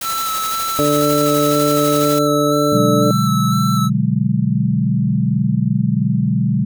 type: noise with tremolo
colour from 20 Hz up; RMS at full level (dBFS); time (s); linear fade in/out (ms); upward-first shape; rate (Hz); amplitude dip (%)
white; -25; 0.01-2.19; 5; square; 12; 30
type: tone with vibrato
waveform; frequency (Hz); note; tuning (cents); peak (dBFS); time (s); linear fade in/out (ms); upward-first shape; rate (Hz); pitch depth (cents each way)
square; 1318.5; E6; 0; -20; 0.02-3.9; 50; square; 2; 16
type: harmonic tone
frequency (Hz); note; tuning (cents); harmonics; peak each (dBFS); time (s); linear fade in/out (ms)
146.83; D3; 0; 1 / 2 / 3 / 4; -22 / -17 / -19 / -18; 0.79-3.11; 0
type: chord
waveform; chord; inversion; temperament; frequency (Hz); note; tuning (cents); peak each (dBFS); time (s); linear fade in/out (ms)
sine; G# half-diminished seventh; first; equal; 123.47 / 146.83 / 185 / 207.7; B2 / D3 / F#3 / G#3; 0 / 0 / 0 / 0; -19; 2.72-6.65; 10
effects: none